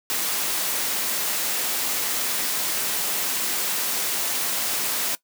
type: noise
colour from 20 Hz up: white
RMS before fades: -25 dBFS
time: 0.1-5.15 s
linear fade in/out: 0 ms
effects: noise-tail reverb RT60 0.1 s tail -19 dB re dry + high-pass 200 Hz 12 dB/octave